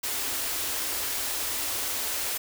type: band-stop noise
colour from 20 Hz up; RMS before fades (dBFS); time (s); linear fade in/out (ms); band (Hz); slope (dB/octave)
white; -30; 0.03-2.38; 10; 110 to 240; 96
effects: none